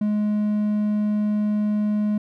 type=tone; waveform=triangle; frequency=210 Hz; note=G#3; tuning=19 cents sharp; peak=-17 dBFS; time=0.01-2.18 s; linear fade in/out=5 ms; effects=none